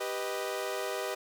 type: chord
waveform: sawtooth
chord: G augmented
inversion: none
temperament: equal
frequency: 392 / 493.9 / 622.3 Hz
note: G4 / B4 / D#5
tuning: 0 / 0 / 0 cents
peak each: -33 dBFS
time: 0-1.15 s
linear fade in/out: 10 ms
effects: none